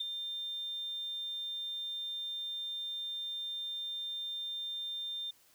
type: tone with ADSR envelope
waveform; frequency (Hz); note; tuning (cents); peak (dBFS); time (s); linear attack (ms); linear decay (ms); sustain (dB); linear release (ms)
sine; 3600; A7; +39; -29; 0-5.31; 10; 10; -7; 8
effects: tanh soft clip ceiling -27 dBFS + white hiss -65 dBFS RMS until 5.54 s